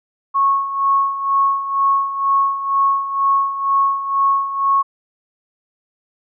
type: tone with tremolo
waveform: sine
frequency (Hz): 1100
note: C#6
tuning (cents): -14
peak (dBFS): -11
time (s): 0.34-4.83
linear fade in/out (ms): 20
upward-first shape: sine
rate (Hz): 2.1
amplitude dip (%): 70
effects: none